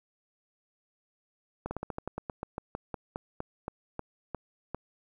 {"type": "slowing click train", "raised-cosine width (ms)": 1, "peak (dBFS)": -20, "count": 19, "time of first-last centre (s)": [1.66, 4.746], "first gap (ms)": 50, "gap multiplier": 1.13, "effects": ["10-bit"]}